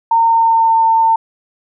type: tone with pitch glide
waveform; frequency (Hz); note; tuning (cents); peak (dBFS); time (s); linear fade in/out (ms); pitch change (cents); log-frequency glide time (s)
sine; 915 to 902.4; A#5 to A5; -32 to +44; -8; 0.11-1.16; 5; -24; 0.26-0.78
effects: none